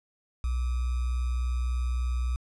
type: tone with sample-and-hold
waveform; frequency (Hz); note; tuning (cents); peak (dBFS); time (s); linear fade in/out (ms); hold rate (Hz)
sine; 61.74; B1; 0; -25; 0.44-2.36; 0; 1225
effects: resampled to 24000 Hz